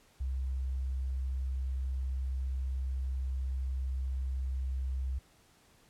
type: tone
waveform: sine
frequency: 65.41 Hz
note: C2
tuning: in tune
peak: -31 dBFS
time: 0.2-5.19 s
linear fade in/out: 10 ms
effects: pink hiss -64 dBFS RMS until 5.89 s + low-pass 12000 Hz 12 dB/octave